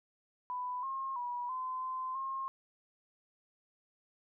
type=tone with pitch steps; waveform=sine; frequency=995 / 1072 / 972 / 1027 / 1033 / 1071 Hz; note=B5 / C6 / B5 / C6 / C6 / C6; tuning=+13 / +42 / -28 / -33 / -22 / +40 cents; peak=-35 dBFS; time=0.5-2.48 s; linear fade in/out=0 ms; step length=330 ms; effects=none